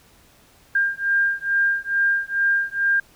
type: beating tone pair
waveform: sine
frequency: 1600 / 1602.3 Hz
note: G6 / G6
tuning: +35 / +37 cents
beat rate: 2.3 Hz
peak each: -21 dBFS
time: 0.75-3 s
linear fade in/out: 5 ms
effects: pink hiss -54 dBFS RMS until 3.15 s